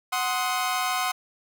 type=chord; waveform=sawtooth; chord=C diminished; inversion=second; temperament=equal with one note detuned; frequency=740 / 1046.5 / 1257.5 Hz; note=Gb5 / C6 / Eb6; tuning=0 / 0 / +18 cents; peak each=-24 / -25 / -26 dBFS; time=0.12-1.12 s; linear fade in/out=10 ms; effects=none